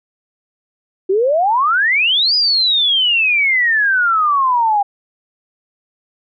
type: exponential two-way sweep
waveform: sine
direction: up then down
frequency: 364.8 to 5000 to 794 Hz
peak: -11 dBFS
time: 1.09-4.83 s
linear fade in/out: 10 ms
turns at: 2.35 s
effects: none